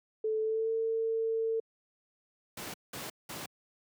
sine tone with pitch glide, 436.6 to 449.9 Hz, A4 to A4, -13 to +39 cents, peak -28 dBFS, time 0.24-1.6 s, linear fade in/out 5 ms, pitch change +52 cents, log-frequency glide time 0.41-0.71 s
pink noise bursts, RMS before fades -40 dBFS, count 3, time 2.57-3.46 s, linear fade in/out 5 ms, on 170 ms, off 190 ms
effects high-pass 150 Hz 12 dB/octave

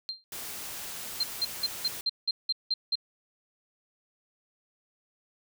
sine tone with exponential decay, 4174 Hz, C8, 5 cents flat, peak -28 dBFS, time 0.09-0.24 s, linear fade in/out 0 ms, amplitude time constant 32 ms
white noise, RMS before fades -39 dBFS, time 0.32-2.01 s, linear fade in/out 2 ms
sine tone bursts, 4163 Hz, C8, 10 cents flat, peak -24 dBFS, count 9, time 1.2-2.955 s, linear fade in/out 5 ms, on 35 ms, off 180 ms
effects none

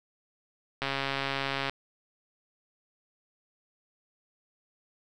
click train, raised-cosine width 0.3 ms, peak -14 dBFS, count 121, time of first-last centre 0.82-1.696 s, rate 137 Hz, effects none

